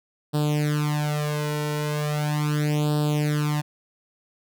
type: tone with flanger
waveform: sawtooth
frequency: 149.4 Hz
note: D3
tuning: 30 cents sharp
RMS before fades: -24 dBFS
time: 0.33-3.62 s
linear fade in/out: 20 ms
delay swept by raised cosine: 0.23 to 2.13 ms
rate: 0.38 Hz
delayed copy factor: +0.9
effects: none